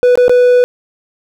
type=tone with dropouts; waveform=triangle; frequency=493.9 Hz; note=B4; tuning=in tune; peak=-3 dBFS; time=0.03-0.64 s; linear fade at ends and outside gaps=0 ms; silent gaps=0.155-0.175 / 0.281-0.295 s; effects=none